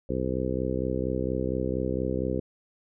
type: harmonic tone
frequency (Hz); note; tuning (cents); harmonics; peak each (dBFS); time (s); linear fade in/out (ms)
64.3; C2; -30; 1 / 2 / 3 / 4 / 5 / 6 / 7 / 8; -34 / -34 / -34 / -34 / -34 / -34 / -34 / -34; 0.09-2.4; 5
effects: none